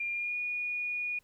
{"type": "tone with pitch glide", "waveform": "sine", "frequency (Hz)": [2400, 2450], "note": ["D7", "D#7"], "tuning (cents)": [37, -27], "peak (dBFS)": -31, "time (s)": [0, 1.19], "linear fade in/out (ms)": 5, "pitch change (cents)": 36, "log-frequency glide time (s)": [0.14, 0.37], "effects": ["pink hiss -69 dBFS RMS until 1.23 s"]}